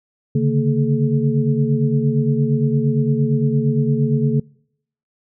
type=tone cluster; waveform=sine; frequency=138.4 / 147.1 / 227.7 / 427.6 Hz; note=C#3 / D3 / A#3 / A4; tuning=-2 / +3 / -40 / -49 cents; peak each=-18 / -20 / -19 / -24 dBFS; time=0.35-4.4 s; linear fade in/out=5 ms; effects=noise-tail reverb RT60 0.7 s tail -26 dB re dry